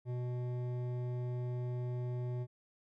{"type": "tone with hard clipping", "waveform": "triangle", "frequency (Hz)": 123.47, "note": "B2", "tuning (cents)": 0, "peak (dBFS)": -37, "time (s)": [0.05, 2.47], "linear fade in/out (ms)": 50, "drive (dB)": 15, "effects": []}